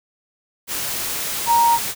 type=tone in noise; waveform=sine; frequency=935 Hz; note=A#5; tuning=5 cents sharp; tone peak=-12 dBFS; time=1.46-1.79 s; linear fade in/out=50 ms; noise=white; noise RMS=-25 dBFS; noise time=0.67-1.95 s; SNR=+10 dB; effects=none